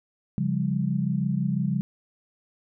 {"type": "tone cluster", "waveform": "sine", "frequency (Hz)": [138.7, 174.8, 200.8], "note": ["C#3", "F3", "G3"], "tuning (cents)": [1, 2, 42], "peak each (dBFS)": -27, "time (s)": [0.38, 1.81], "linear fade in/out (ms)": 0, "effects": []}